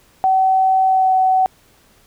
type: tone with pitch glide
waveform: sine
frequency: 760 to 753 Hz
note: F#5 to F#5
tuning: +46 to +30 cents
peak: -11 dBFS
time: 0.24-1.46 s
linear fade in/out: 0 ms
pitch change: -16 cents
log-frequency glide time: 0.86-1.13 s
effects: pink hiss -53 dBFS RMS until 2.06 s